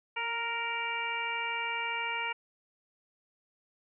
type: harmonic tone with a mistuned harmonic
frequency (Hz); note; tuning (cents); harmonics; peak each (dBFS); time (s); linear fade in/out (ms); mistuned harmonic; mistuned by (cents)
466.2; A#4; 0; 1 / 2 / 3 / 4 / 5 / 6; -46 / -36 / -40 / -41 / -35 / -39; 0.16-2.33; 10; 1; -21
effects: none